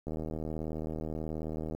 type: click train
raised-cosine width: 2 ms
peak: -24 dBFS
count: 133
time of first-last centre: 0.07-1.749 s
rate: 78.6 Hz
effects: 10-bit